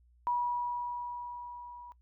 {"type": "tone with level ramp", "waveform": "sine", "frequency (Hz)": 969, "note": "B5", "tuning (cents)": -33, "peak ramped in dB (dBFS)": [-27, -46], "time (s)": [0.27, 1.92], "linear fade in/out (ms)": 0, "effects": ["noise-tail reverb RT60 0.1 s tail -21 dB re dry", "added 60 Hz sine -61 dBFS peak until 2.01 s"]}